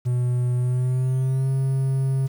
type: tone with pitch glide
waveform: triangle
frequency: 123.47 to 133.87 Hz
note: B2 to C3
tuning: 0 to +40 cents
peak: -17 dBFS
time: 0.05-2.28 s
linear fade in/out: 20 ms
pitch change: +140 cents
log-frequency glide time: 0.55-1.5 s
effects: 8-bit